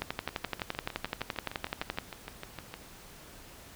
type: two click trains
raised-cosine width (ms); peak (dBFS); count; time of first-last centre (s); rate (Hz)
0.3; -23 / -15; 17 / 24; 0.29-2.74 / 0.02-1.986; 6.53 / 11.7
effects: pink hiss -51 dBFS RMS until 3.75 s